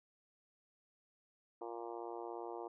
harmonic tone, 117 Hz, A#2, 7 cents sharp, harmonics 3 / 4 / 5 / 6 / 7 / 8 / 9 / 10, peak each -47 / -48 / -55 / -50 / -52 / -52 / -57 / -60 dBFS, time 1.61-2.68 s, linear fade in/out 5 ms, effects none

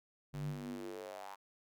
square tone with high-pass filter sweep, 48.73 Hz, G1, 10 cents flat, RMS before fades -44 dBFS, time 0.33-1.36 s, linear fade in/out 20 ms, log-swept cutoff 110 to 970 Hz, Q 4.5, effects none

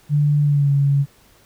sine tone with pitch glide, 146.83 to 140.52 Hz, D3 to C#3, 0 to +24 cents, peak -13 dBFS, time 0.09-1.06 s, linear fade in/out 50 ms, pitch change -76 cents, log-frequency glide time 0.42-0.71 s, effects pink hiss -53 dBFS RMS until 1.45 s

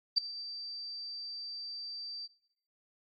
sine tone with ADSR envelope, 4663 Hz, D8, 13 cents flat, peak -20 dBFS, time 0.16-2.28 s, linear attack 20 ms, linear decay 6 ms, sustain -19 dB, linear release 32 ms, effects noise-tail reverb RT60 0.8 s tail -18 dB re dry + AAC 32 kbps

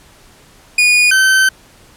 40% pulse tone pair in turn, 2455 / 1540.3 Hz, D#7 / G6, -24 / -31 cents, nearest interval minor sixth, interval 807 cents, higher first, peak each -7 dBFS, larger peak neither, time 0.78-1.11 / 1.11-1.49 s, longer second, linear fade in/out 5 ms, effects pink hiss -45 dBFS RMS until 1.96 s + low-pass 12000 Hz 12 dB/octave

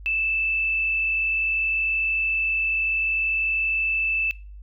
sine tone with frequency modulation, 2637 Hz, E7, in tune, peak -21 dBFS, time 0.06-4.31 s, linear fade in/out 0 ms, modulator 40.6 Hz, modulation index 0.55, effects noise-tail reverb RT60 0.4 s tail -23 dB re dry + added 50 Hz sine -38 dBFS peak until 4.62 s

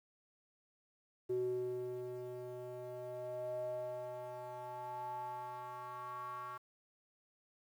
square tone with band-pass filter sweep, 124.3 Hz, B2, 12 cents sharp, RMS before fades -43 dBFS, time 1.29-6.58 s, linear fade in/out 10 ms, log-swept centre 370 to 1200 Hz, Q 7.6, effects 11-bit

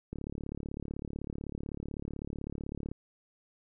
click train, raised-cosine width 3 ms, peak -25 dBFS, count 101, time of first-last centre 0.13-2.916 s, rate 35.9 Hz, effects none

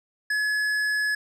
triangle tone with tanh clipping, 1700 Hz, G#6, 40 cents sharp, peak -24 dBFS, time 0.3-1.15 s, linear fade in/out 5 ms, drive 15 dB, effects none

